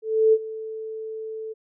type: tone with ADSR envelope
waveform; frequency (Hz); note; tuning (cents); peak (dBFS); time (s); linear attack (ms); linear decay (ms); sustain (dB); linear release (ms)
sine; 440; A4; 0; -12; 0.02-1.54; 310; 48; -18; 23
effects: none